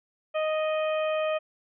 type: harmonic tone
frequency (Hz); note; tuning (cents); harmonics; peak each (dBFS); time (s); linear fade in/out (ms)
622.3; D#5; 0; 1 / 2 / 3 / 4 / 5; -25 / -34 / -41 / -37 / -42; 0.34-1.39; 20
effects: none